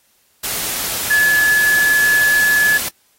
sine tone in noise, 1712 Hz, A6, 48 cents flat, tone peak -11 dBFS, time 1.1-2.78 s, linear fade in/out 10 ms, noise white, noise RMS -22 dBFS, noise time 0.43-2.89 s, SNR +8 dB, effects white hiss -58 dBFS RMS until 3.18 s + AAC 48 kbps

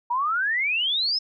sine exponential sweep, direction up, 932.3 to 5310 Hz, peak -21 dBFS, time 0.1-1.19 s, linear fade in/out 10 ms, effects none

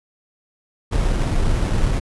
brown noise with sample-and-hold, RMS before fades -18 dBFS, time 0.91-2 s, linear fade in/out 20 ms, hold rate 4410 Hz, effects resampled to 24000 Hz

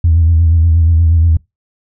sine tone with vibrato, 82.41 Hz, E2, in tune, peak -5 dBFS, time 0.04-1.37 s, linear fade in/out 5 ms, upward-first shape sine, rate 8.4 Hz, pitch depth 60 cents each way, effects noise-tail reverb RT60 0.2 s tail -25 dB re dry + tanh soft clip ceiling -2 dBFS

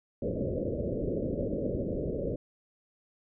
white low-pass noise, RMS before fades -32 dBFS, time 0.22-2.36 s, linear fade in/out 5 ms, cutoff 590 Hz, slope 96 dB/octave, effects none

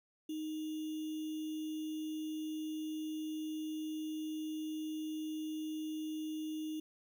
sine tone with sample-and-hold, 311.1 Hz, D#4, in tune, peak -37 dBFS, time 0.29-6.8 s, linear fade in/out 5 ms, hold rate 3150 Hz, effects none

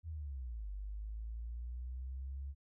sine linear two-way sweep, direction down then up, 83.9 to 48.74 to 69.8 Hz, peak -40 dBFS, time 0.03-2.55 s, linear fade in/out 50 ms, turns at 0.7 s, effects none

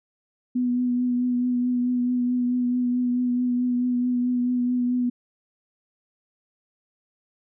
sine tone with vibrato, 246.9 Hz, B3, in tune, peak -20 dBFS, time 0.55-5.1 s, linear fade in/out 10 ms, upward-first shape triangle, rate 4.6 Hz, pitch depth 23 cents each way, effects none

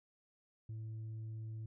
sine tone, 110.5 Hz, A2, 8 cents sharp, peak -39 dBFS, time 0.69-1.66 s, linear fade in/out 5 ms, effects tanh soft clip ceiling -41 dBFS

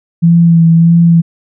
sine tone with vibrato, 167.2 Hz, E3, 25 cents sharp, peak -3 dBFS, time 0.22-1.22 s, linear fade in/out 20 ms, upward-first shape sine, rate 1.6 Hz, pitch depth 24 cents each way, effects none

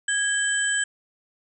sine tone cluster, 1650 / 3113 / 7920 Hz, G#6 / G7 / B8, -12 / -13 / +4 cents, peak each -23 / -30 / -26 dBFS, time 0.08-0.84 s, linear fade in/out 5 ms, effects none

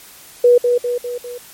sine tone with echo, 486.4 Hz, B4, 26 cents flat, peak -6 dBFS, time 0.44-0.58 s, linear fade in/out 5 ms, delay 200 ms, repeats 4, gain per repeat -5 dB, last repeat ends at 1.38 s, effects white hiss -41 dBFS RMS until 1.53 s + MP3 64 kbps

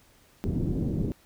white low-pass noise, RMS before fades -28 dBFS, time 0.44-1.12 s, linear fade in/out 0 ms, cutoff 310 Hz, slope 24 dB/octave, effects pink hiss -60 dBFS RMS until 1.25 s

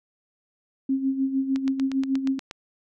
sine tone with tremolo, 268.1 Hz, C4, 42 cents sharp, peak -19 dBFS, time 0.89-2.39 s, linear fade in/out 5 ms, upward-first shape sine, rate 6.6 Hz, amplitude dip 65%
click train, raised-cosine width 0.2 ms, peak -18 dBFS, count 9, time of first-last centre 1.56-2.511 s, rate 8.41 Hz
effects none

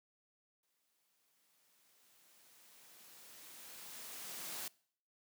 white noise with exponential growth, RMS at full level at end -43 dBFS, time 0.63-4.68 s, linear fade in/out 2 ms, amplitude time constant 880 ms, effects noise-tail reverb RT60 0.6 s tail -24 dB re dry + high-pass 150 Hz 12 dB/octave

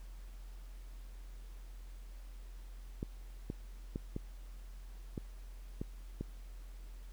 clicks, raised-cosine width 3 ms, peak -25 dBFS, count 7, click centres 3.029 / 3.501 / 3.959 / 4.164 / 5.178 / 5.815 / 6.21 s, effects added 43 Hz sine -46 dBFS peak until 7.12 s + pink hiss -64 dBFS RMS until 7.12 s

